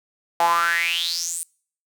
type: tone with high-pass filter sweep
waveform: sawtooth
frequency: 169.5 Hz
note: E3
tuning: 49 cents sharp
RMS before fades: -22 dBFS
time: 0.4-1.43 s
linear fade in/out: 0 ms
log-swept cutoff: 770 to 9400 Hz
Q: 8.3
effects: noise-tail reverb RT60 0.5 s tail -26 dB re dry